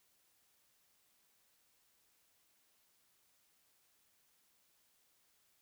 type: silence
effects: white hiss -74 dBFS RMS until 5.61 s